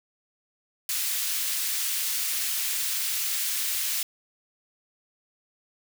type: high-pass noise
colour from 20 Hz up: white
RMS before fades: -28 dBFS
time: 0.89-4.03 s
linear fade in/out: 2 ms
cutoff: 2000 Hz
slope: 12 dB/octave
effects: none